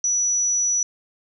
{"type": "tone", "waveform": "sine", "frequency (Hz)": 5900, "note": "F#8", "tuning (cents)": -6, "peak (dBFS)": -18, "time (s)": [0.04, 0.83], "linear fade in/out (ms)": 2, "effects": []}